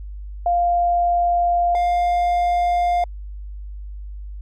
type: tone pair in turn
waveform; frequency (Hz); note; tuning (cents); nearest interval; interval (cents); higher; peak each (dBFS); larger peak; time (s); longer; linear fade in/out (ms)
sine / triangle; 698.5 / 703.8; F5 / F5; 0 / +13; unison; 13; second; -15 / -14; second; 0.46-1.75 / 1.75-3.04; neither; 2
effects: added 50 Hz sine -30 dBFS peak until 4.41 s